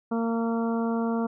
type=harmonic tone; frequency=229.5 Hz; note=A#3; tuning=27 cents flat; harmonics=1 / 2 / 3 / 4 / 5 / 6; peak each=-25 / -31 / -35 / -37 / -39 / -41 dBFS; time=0.11-1.27 s; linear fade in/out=10 ms; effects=none